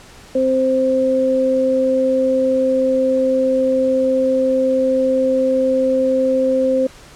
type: tone pair together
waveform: sine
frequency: 261.4 / 523.3 Hz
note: C4 / C5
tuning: -1 / 0 cents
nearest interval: octave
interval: 1201 cents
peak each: -19 / -14 dBFS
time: 0.35-6.87 s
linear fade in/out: 5 ms
effects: pink hiss -42 dBFS RMS until 7.15 s + low-pass 9000 Hz 12 dB/octave